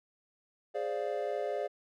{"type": "chord", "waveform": "triangle", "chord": "D half-diminished seventh", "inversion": "second", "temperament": "equal", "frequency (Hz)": [415.3, 523.3, 587.3, 698.5], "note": ["Ab4", "C5", "D5", "F5"], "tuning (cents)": [0, 0, 0, 0], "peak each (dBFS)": [-35, -36, -34, -37], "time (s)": [0.74, 1.68], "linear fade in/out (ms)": 20, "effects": []}